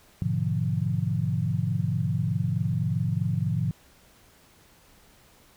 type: chord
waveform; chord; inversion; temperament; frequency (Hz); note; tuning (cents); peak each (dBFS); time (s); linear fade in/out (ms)
sine; G# diminished seventh; none; equal with one note detuned; 103.83 / 123.47 / 146.83 / 171.52; G#2 / B2 / D3 / F3; 0 / 0 / 0 / -31; -29; 0.22-3.71; 0
effects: pink hiss -57 dBFS RMS until 5.56 s